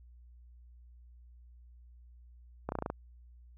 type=slowing click train; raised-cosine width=1 ms; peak=-20 dBFS; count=7; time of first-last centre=2.69-2.901 s; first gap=31 ms; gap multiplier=1.05; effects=added 60 Hz sine -53 dBFS peak until 3.57 s